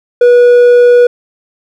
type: tone with hard clipping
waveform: sine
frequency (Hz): 486.1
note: B4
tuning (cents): -28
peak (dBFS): -3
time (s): 0.21-1.07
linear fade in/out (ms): 5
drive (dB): 3
effects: none